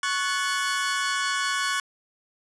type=chord; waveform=sawtooth; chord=F# minor; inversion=second; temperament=equal with one note detuned; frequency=1108.7 / 1480 / 1726.8 Hz; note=C#6 / F#6 / A6; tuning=0 / 0 / -33 cents; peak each=-24 / -24 / -27 dBFS; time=0.03-1.8 s; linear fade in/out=2 ms; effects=resampled to 22050 Hz + 9-bit